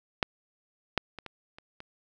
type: clicks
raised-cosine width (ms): 0.3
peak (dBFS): -8 / -8 / -24 / -24 / -30 / -27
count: 6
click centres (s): 0.228 / 0.977 / 1.187 / 1.263 / 1.585 / 1.804
effects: none